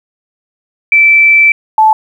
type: tone pair in turn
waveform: sine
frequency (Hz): 2326 / 871.3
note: D7 / A5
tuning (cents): -17 / -17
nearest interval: octave + perfect fourth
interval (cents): 1700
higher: first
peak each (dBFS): -3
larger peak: neither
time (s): 0.92-1.52 / 1.78-1.93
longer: first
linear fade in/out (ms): 2
effects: 7-bit

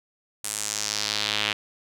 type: tone with band-pass filter sweep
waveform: sawtooth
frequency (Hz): 105.3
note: G#2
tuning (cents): +24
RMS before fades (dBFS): -28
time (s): 0.44-1.53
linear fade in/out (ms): 5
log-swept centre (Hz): 9200 to 2900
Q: 2.2
effects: none

